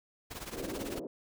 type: noise with tremolo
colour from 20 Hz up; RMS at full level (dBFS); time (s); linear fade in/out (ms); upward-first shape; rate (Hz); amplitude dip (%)
pink; -39; 0.3-1; 20; triangle; 18; 85
type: band-pass noise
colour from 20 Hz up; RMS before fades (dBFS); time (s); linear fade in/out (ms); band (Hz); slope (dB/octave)
pink; -40; 0.52-1.07; 5; 260 to 490; 24
effects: none